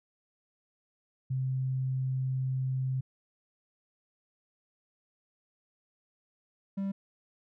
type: tone pair in turn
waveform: sine / triangle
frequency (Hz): 130.81 / 195.99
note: C3 / G3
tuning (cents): 0 / 0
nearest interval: perfect fifth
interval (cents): 700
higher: second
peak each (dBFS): -28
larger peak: neither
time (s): 1.3-3.01 / 6.77-6.92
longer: first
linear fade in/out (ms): 10
effects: none